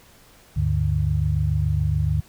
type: tone cluster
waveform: sine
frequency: 74.7 / 101.7 / 148.8 Hz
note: D2 / G#2 / D3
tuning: +30 / -36 / +23 cents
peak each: -23 dBFS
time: 0.56-2.21 s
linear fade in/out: 10 ms
effects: pink hiss -52 dBFS RMS until 2.28 s